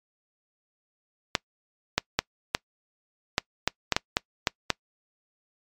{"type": "clicks", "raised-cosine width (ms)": 0.2, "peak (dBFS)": -3, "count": 11, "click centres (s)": [1.352, 1.98, 2.19, 2.549, 3.381, 3.676, 3.923, 3.965, 4.169, 4.472, 4.703], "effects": ["noise-tail reverb RT60 0.1 s tail -25 dB re dry", "MP3 96 kbps"]}